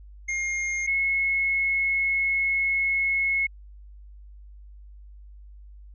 square / sine tone pair in turn, 2130 / 2180 Hz, C7 / C#7, +30 / -29 cents, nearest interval unison, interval 41 cents, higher second, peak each -26 / -21 dBFS, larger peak second, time 0.28-0.87 / 0.87-3.47 s, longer second, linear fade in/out 10 ms, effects added 50 Hz sine -43 dBFS peak until 5.94 s + resampled to 16000 Hz

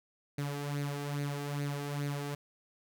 sawtooth tone with flanger, 143.6 Hz, D3, 39 cents flat, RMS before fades -36 dBFS, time 0.38-2.35 s, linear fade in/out 5 ms, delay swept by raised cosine 0.46 to 2.56 ms, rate 2.4 Hz, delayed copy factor +0.6, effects none

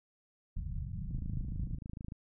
pink low-pass noise, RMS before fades -38 dBFS, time 0.56-1.78 s, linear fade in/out 10 ms, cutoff 180 Hz, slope 48 dB/octave
click train, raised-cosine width 5 ms, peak -30 dBFS, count 28, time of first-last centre 1.11-2.121 s, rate 26.7 Hz
effects none

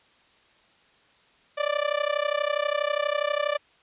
sawtooth tone with amplitude modulation, 587.3 Hz, D5, in tune, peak -16 dBFS, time 1.57-3.58 s, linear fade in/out 20 ms, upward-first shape sine, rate 32.3 Hz, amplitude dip 90%, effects white hiss -60 dBFS RMS until 3.82 s + resampled to 8000 Hz

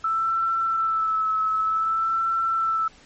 sine tone with vibrato, 1318.5 Hz, E6, in tune, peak -20 dBFS, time 0.04-2.88 s, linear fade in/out 5 ms, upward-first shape sine, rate 0.54 Hz, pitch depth 31 cents each way, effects pink hiss -52 dBFS RMS until 3.05 s + MP3 32 kbps

